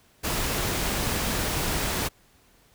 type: noise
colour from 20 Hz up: pink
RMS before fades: -27 dBFS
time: 0.23-2.09 s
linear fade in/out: 20 ms
effects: pink hiss -60 dBFS RMS until 2.74 s